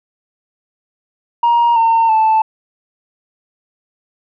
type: tone with pitch steps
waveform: sine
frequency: 943 / 910.4 / 878.8 Hz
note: A#5 / A#5 / A5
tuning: +20 / -41 / -2 cents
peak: -7 dBFS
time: 1.43-2.42 s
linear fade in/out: 5 ms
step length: 330 ms
effects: tanh soft clip ceiling -7 dBFS